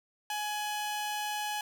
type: tone pair together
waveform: sawtooth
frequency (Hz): 839 / 2990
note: G#5 / F#7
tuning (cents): +17 / +17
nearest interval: octave + minor seventh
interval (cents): 2200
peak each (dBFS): -29 / -38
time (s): 0.3-1.61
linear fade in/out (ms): 2
effects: none